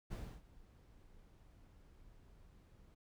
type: noise with ADSR envelope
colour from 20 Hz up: brown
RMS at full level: -42 dBFS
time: 0.1-2.95 s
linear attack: 20 ms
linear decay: 290 ms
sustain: -20 dB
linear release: 13 ms
effects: none